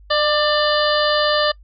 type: harmonic tone with a mistuned harmonic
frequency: 593 Hz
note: D5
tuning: 17 cents sharp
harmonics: 1 / 2 / 3 / 5 / 6 / 7 / 8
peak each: -18 / -21 / -23 / -25 / -26 / -26 / -27 dBFS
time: 0.1-1.52 s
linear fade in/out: 10 ms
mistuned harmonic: 1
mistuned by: +23 cents
effects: noise-tail reverb RT60 0.1 s tail -25 dB re dry + added 50 Hz sine -42 dBFS peak until 1.63 s